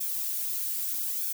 violet noise with flanger, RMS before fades -31 dBFS, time 0-1.33 s, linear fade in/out 10 ms, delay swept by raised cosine 1 to 4 ms, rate 0.8 Hz, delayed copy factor -0.65, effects none

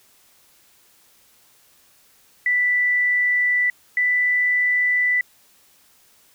sine tone pair in turn, 1975.5 / 1983.5 Hz, B6 / B6, 0 / +7 cents, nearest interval unison, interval 7 cents, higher second, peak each -16 dBFS, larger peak neither, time 2.46-3.7 / 3.97-5.21 s, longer neither, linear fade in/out 2 ms, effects white hiss -56 dBFS RMS until 6.34 s

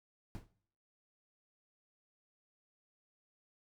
brown noise with exponential decay, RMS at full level -41 dBFS, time 0.35-0.52 s, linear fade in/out 0 ms, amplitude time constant 35 ms, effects noise-tail reverb RT60 0.6 s tail -19 dB re dry

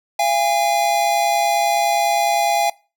square tone pair together, 686 / 815.8 Hz, F5 / G#5, -31 / -31 cents, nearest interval minor third, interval 300 cents, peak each -20 / -18 dBFS, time 0.19-2.7 s, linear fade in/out 5 ms, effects noise-tail reverb RT60 0.3 s tail -21 dB re dry

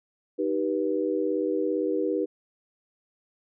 sine chord, Eb augmented, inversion none, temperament just, 311.1 / 388.9 / 486.1 Hz, Eb4 / G4 / B4, 0 / -14 / -28 cents, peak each -28 dBFS, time 0.38-2.26 s, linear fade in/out 20 ms, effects none

